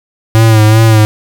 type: tone with vibrato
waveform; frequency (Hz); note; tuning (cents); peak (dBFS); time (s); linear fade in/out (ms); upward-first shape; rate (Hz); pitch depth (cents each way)
square; 110; A2; 0; -4; 0.35-1.05; 0; sine; 2.6; 46
effects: none